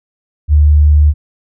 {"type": "tone", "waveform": "sine", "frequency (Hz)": 74.5, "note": "D2", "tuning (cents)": 25, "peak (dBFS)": -4, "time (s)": [0.48, 1.14], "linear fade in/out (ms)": 50, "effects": []}